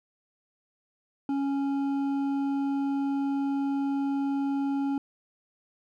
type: tone with hard clipping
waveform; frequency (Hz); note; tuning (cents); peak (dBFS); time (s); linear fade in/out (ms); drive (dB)
sine; 277.2; C#4; 0; -27; 1.29-4.98; 2; 7
effects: none